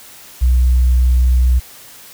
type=tone; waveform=sine; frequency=62.3 Hz; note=B1; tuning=16 cents sharp; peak=-7 dBFS; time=0.41-1.6 s; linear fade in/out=20 ms; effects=tanh soft clip ceiling -6 dBFS + white hiss -39 dBFS RMS until 2.13 s